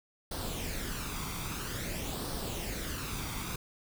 pink noise with flanger, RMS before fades -37 dBFS, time 0.31-3.56 s, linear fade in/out 5 ms, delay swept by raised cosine 0.21 to 0.87 ms, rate 0.5 Hz, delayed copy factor +0.55, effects none

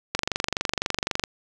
click train, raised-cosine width 0.2 ms, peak -6 dBFS, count 27, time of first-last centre 0.15-1.238 s, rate 23.9 Hz, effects none

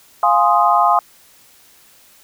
sine chord, F minor seventh, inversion none, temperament equal, 698.5 / 830.6 / 1046.5 / 1244.5 Hz, F5 / Ab5 / C6 / Eb6, 0 / 0 / 0 / 0 cents, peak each -16 dBFS, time 0.23-0.99 s, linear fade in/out 2 ms, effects white hiss -49 dBFS RMS until 2.23 s

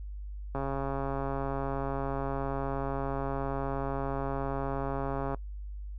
click train, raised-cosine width 1 ms, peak -20 dBFS, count 658, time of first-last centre 0.55-5.346 s, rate 137 Hz, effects noise-tail reverb RT60 0.1 s tail -22 dB re dry + added 50 Hz sine -37 dBFS peak until 5.98 s

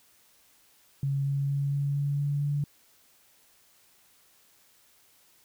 sine tone with pitch steps, 138.59 / 139.55 / 140.52 / 141.5 / 142.49 / 143.48 / 144.48 Hz, C#3 / C#3 / C#3 / C#3 / C#3 / D3 / D3, 0 / +12 / +24 / +36 / +48 / -40 / -28 cents, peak -25 dBFS, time 1.03-2.64 s, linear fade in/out 2 ms, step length 230 ms, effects white hiss -62 dBFS RMS until 5.44 s

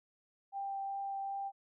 sine tone with vibrato, 788 Hz, G5, 9 cents sharp, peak -36 dBFS, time 0.52-1.52 s, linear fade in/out 50 ms, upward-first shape triangle, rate 2.6 Hz, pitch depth 9 cents each way, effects none

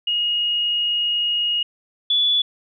sine tone pair in turn, 2874 / 3438 Hz, F7 / A7, +49 / -41 cents, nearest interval minor third, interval 310 cents, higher second, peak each -18 / -15 dBFS, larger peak second, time 0.07-1.63 / 2.1-2.42 s, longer first, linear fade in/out 5 ms, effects none

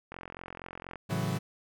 click train, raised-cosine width 0.5 ms, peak -26 dBFS, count 38, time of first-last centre 0.12-0.957 s, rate 44.2 Hz
40% pulse chord, F# minor seventh, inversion first, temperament equal, 110 / 138.59 / 164.81 / 185 Hz, A2 / C#3 / E3 / F#3, 0 / 0 / 0 / 0 cents, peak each -34 dBFS, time 1.09-1.39 s, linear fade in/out 20 ms
effects none

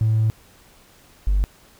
triangle tone pair in turn, 110 / 49 Hz, A2 / G1, 0 / 0 cents, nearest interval octave + major second, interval 1400 cents, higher first, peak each -12 dBFS, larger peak neither, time 0.01-0.3 / 1.27-1.44 s, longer first, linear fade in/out 0 ms, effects tanh soft clip ceiling -12 dBFS + pink hiss -52 dBFS RMS until 1.79 s

